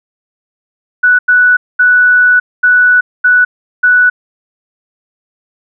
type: tone bursts at uneven times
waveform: sine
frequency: 1480 Hz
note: F#6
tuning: in tune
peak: -4 dBFS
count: 6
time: 1.03-1.19 / 1.28-1.57 / 1.79-2.4 / 2.63-3.01 / 3.24-3.45 / 3.83-4.1 s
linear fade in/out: 10 ms
effects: none